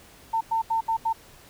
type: tone bursts at uneven times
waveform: sine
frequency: 902 Hz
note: A5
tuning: 43 cents sharp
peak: -21 dBFS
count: 5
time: 0.33-0.41 / 0.51-0.62 / 0.7-0.81 / 0.88-0.97 / 1.05-1.13 s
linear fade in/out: 10 ms
effects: pink hiss -51 dBFS RMS until 1.49 s